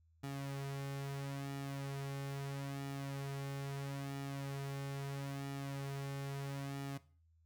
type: tone with flanger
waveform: sawtooth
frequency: 138.59 Hz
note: C#3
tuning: in tune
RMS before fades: -42 dBFS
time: 0.23-6.98 s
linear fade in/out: 10 ms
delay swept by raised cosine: 1.9 to 4.2 ms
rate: 0.76 Hz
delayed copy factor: -0.6
effects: noise-tail reverb RT60 0.4 s tail -17 dB re dry + added 81 Hz sine -67 dBFS peak until 7.45 s